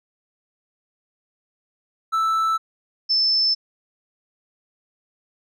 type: tone pair in turn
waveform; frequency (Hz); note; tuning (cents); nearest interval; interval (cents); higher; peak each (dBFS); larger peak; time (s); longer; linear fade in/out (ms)
triangle / sine; 1319 / 5276; E6 / E8; +1 / +1; 2 octaves; 2400; second; -16; neither; 2.12-2.58 / 3.09-3.55; neither; 20
effects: none